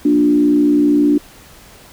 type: tone with frequency modulation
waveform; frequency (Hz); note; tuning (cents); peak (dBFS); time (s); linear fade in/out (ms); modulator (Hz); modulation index
sine; 293.7; D4; 0; -9; 0.05-1.18; 5; 60.5; 0.65
effects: pink hiss -42 dBFS RMS until 1.92 s